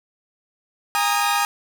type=chord; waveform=sawtooth; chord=Ab suspended second; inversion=none; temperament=equal with one note detuned; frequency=815.4 / 932.3 / 1244.5 Hz; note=Ab5 / Bb5 / Eb6; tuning=-32 / 0 / 0 cents; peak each=-18 / -20 / -19 dBFS; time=0.95-1.45 s; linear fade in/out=0 ms; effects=none